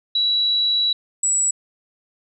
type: tone pair in turn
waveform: sine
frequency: 3916 / 7832 Hz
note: B7 / B8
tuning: -15 / -15 cents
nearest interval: octave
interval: 1200 cents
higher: second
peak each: -16 dBFS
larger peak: neither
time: 0.15-0.93 / 1.23-1.51 s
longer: first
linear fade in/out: 5 ms
effects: none